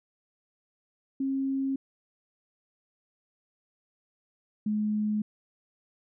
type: tone pair in turn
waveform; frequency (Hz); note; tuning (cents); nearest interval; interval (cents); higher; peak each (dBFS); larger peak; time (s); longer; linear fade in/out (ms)
sine; 270 / 211.8; C#4 / G#3; -45 / +34; major third; 421; first; -26 / -25; second; 1.2-1.76 / 4.66-5.22; neither; 5
effects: none